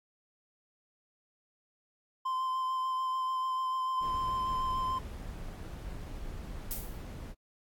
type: tone with vibrato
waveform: triangle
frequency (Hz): 1037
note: C6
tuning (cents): -16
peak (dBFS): -28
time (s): 2.25-4.99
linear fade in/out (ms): 10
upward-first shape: sine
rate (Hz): 6.8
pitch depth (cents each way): 14
type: noise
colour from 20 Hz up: brown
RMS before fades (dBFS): -41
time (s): 4-7.35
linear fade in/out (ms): 50
type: noise with exponential decay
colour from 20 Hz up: violet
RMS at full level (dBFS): -33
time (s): 6.71-7.07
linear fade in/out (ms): 0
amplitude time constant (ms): 77
effects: AAC 64 kbps